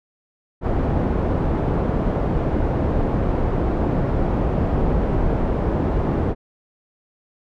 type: low-pass noise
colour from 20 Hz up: pink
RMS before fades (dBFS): -20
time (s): 0.61-6.35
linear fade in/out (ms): 50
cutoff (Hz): 680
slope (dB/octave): 12
effects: none